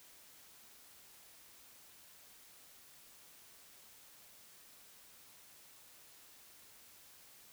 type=silence; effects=white hiss -60 dBFS RMS until 7.52 s